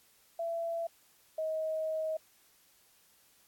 sine tone pair in turn, 670 / 631.9 Hz, E5 / D#5, +28 / +27 cents, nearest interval minor second, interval 101 cents, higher first, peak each -32 / -31 dBFS, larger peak second, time 0.39-0.87 / 1.38-2.17 s, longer second, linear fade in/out 5 ms, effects white hiss -65 dBFS RMS until 3.47 s + AAC 64 kbps

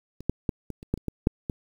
clicks, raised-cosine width 3 ms, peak -27 / -10 / -11 / -21 / -29 / -11 / -28 / -16 / -6 / -16 dBFS, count 10, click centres 0.206 / 0.296 / 0.492 / 0.703 / 0.829 / 0.94 / 0.976 / 1.083 / 1.271 / 1.498 s, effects 8-bit

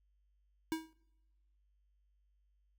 square tone with exponential decay, 320.7 Hz, E4, 48 cents flat, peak -31 dBFS, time 0.72-0.93 s, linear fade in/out 0 ms, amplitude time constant 45 ms, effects noise-tail reverb RT60 1.0 s tail -26 dB re dry + added 50 Hz sine -70 dBFS peak until 2.78 s

